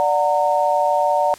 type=chord; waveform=sine; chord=D augmented; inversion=none; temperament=just; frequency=587.3 / 734.2 / 917.7 Hz; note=D5 / F#5 / A#5; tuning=0 / -14 / -27 cents; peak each=-19 dBFS; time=0-1.34 s; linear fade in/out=0 ms; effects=white hiss -43 dBFS RMS until 1.38 s + low-pass 10000 Hz 12 dB/octave